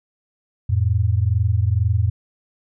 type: tone pair together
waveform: sine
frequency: 87.86 / 110 Hz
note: F2 / A2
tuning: +11 / 0 cents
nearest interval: major third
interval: 389 cents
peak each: -18 dBFS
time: 0.69-2.1 s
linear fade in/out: 10 ms
effects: none